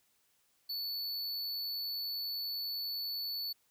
square tone, 4455 Hz, C#8, 8 cents sharp, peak -36 dBFS, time 0.69-3.53 s, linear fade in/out 10 ms, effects white hiss -73 dBFS RMS until 3.7 s

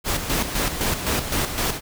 pink noise with tremolo, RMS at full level -22 dBFS, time 0.04-1.81 s, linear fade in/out 50 ms, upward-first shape square, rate 3.9 Hz, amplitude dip 55%, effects none

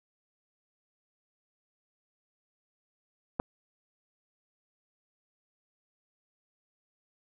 clicks, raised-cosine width 1 ms, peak -26 / -14 dBFS, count 2, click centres 3.395 / 3.399 s, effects none

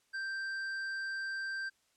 triangle tone with hard clipping, 1570 Hz, G6, 2 cents sharp, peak -37 dBFS, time 0.13-1.7 s, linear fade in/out 20 ms, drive 10 dB, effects white hiss -73 dBFS RMS until 1.96 s + low-pass 9000 Hz 12 dB/octave

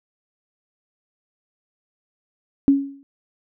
sine tone with exponential decay, 277.2 Hz, C#4, in tune, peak -8 dBFS, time 2.68-3.03 s, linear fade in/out 0 ms, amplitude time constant 74 ms, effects none

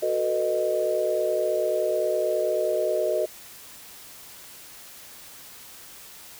sine chord, B dominant seventh, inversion second, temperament just, 370.4 / 444.5 / 493.9 / 617.4 Hz, F#4 / A4 / B4 / D#5, +2 / +18 / 0 / -14 cents, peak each -29 / -29 / -30 / -24 dBFS, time 0.02-3.26 s, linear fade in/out 10 ms, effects white hiss -45 dBFS RMS until 6.39 s

